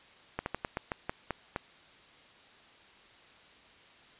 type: slowing click train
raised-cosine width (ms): 0.5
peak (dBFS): -17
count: 9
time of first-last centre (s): 0.39-1.561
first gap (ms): 71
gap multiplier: 1.2
effects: white hiss -57 dBFS RMS until 4.19 s + resampled to 8000 Hz